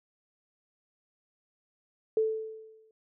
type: tone with exponential decay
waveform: sine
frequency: 439.6 Hz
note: A4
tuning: 2 cents flat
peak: -21 dBFS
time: 2.17-2.91 s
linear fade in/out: 2 ms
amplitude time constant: 160 ms
effects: none